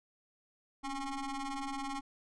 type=ring-modulated tone; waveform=25% pulse; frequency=270 Hz; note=C#4; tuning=45 cents flat; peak=-30 dBFS; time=0.83-2.01 s; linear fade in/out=20 ms; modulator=549 Hz; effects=resampled to 22050 Hz